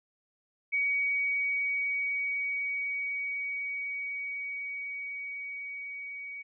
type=tone with level ramp; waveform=sine; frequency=2256 Hz; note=C#7; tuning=30 cents sharp; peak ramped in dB=-25 to -38 dBFS; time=0.72-6.43 s; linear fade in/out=20 ms; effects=none